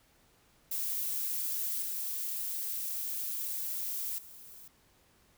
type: noise with level steps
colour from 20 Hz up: violet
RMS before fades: -34 / -36 / -51 dBFS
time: 0.71-4.68 s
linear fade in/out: 5 ms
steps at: 1.82 / 4.18 s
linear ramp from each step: 5 ms
effects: pink hiss -66 dBFS RMS until 5.37 s